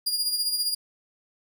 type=tone with tremolo; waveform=sawtooth; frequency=4838 Hz; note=D#8; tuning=49 cents flat; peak=-19 dBFS; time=0.06-0.75 s; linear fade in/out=10 ms; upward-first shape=sine; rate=15 Hz; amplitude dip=55%; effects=none